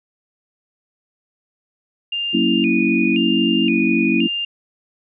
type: tone with vibrato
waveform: sine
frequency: 2629 Hz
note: E7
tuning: 5 cents flat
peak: -20 dBFS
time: 2.12-4.45 s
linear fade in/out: 5 ms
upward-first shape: square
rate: 0.96 Hz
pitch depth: 110 cents each way
type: chord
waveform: sine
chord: F# dominant seventh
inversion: none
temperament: equal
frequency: 185 / 233.1 / 277.2 / 329.6 Hz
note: F#3 / A#3 / C#4 / E4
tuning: 0 / 0 / 0 / 0 cents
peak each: -23 / -19 / -21 / -19 dBFS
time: 2.33-4.28 s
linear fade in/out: 20 ms
effects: none